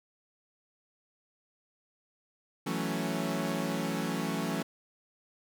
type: chord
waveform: sawtooth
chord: F# minor seventh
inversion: third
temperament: equal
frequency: 164.81 / 185 / 220 / 277.2 Hz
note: E3 / F#3 / A3 / C#4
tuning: 0 / 0 / 0 / 0 cents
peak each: -32 dBFS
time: 2.66-4.63 s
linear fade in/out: 10 ms
effects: none